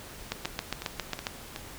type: two click trains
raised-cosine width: 0.2 ms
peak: -18 / -12 dBFS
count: 4 / 8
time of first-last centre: 0.45-1.561 / 0.32-1.269 s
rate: 2.7 / 7.38 Hz
effects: pink hiss -45 dBFS RMS until 1.78 s